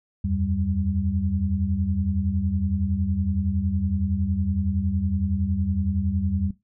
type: tone cluster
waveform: sine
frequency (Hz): 80.6 / 91.4 / 195.8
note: E2 / F#2 / G3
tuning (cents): -38 / -21 / -2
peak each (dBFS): -26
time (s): 0.24-6.51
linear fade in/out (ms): 5
effects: noise-tail reverb RT60 0.2 s tail -18 dB re dry